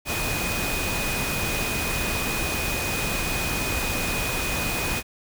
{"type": "tone in noise", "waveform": "sine", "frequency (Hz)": 2488, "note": "D#7", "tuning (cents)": -1, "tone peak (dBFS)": -30, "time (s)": [0.05, 5.03], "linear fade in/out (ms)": 50, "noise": "pink", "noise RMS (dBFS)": -27, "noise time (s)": [0.05, 5.03], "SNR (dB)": -6, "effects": []}